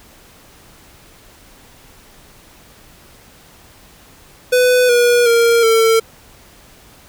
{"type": "tone with pitch steps", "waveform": "square", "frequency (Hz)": [498.9, 482.2, 466, 450.4], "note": ["B4", "B4", "A#4", "A4"], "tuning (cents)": [17, -41, -1, 40], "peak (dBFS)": -10, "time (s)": [4.52, 6], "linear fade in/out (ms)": 10, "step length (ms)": 370, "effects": ["pink hiss -45 dBFS RMS until 7.08 s"]}